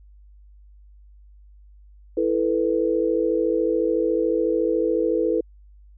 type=chord; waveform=sine; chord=E suspended fourth; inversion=none; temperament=equal; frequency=329.6 / 440 / 493.9 Hz; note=E4 / A4 / B4; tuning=0 / 0 / 0 cents; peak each=-23 dBFS; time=2.17-5.41 s; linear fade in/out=5 ms; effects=added 50 Hz sine -46 dBFS peak until 5.97 s